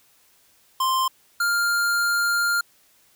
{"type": "tone pair in turn", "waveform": "square", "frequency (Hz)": [1046.5, 1401.4], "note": ["C6", "F6"], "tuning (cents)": [0, 6], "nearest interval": "perfect fourth", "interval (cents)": 506, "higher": "second", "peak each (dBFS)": -20, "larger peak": "neither", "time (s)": [[0.8, 1.08], [1.4, 2.61]], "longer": "second", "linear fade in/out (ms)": 5, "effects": ["white hiss -59 dBFS RMS until 3.15 s"]}